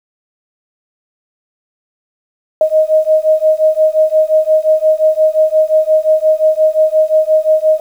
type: beating tone pair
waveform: sine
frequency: 622.3 / 628 Hz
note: D#5 / D#5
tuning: 0 / +16 cents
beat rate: 5.7 Hz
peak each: -11 dBFS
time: 2.61-7.8 s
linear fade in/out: 2 ms
effects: 7-bit